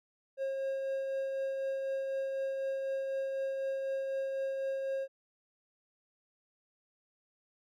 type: tone with tremolo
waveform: triangle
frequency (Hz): 539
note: C#5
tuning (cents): -49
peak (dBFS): -29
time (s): 0.37-5.08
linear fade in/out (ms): 50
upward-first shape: triangle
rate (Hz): 4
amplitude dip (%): 30
effects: none